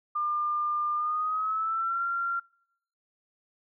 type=tone with pitch glide; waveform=sine; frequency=1200 to 1378.4 Hz; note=D6 to F6; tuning=+37 to -23 cents; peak=-26 dBFS; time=0.15-2.4 s; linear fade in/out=10 ms; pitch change=+240 cents; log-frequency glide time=0.95-2.03 s; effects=noise-tail reverb RT60 0.7 s tail -25 dB re dry